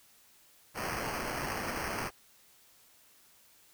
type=noise with sample-and-hold; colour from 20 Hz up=white; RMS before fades=-36 dBFS; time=0.74-2.11 s; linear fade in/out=50 ms; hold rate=3675 Hz; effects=white hiss -62 dBFS RMS until 3.73 s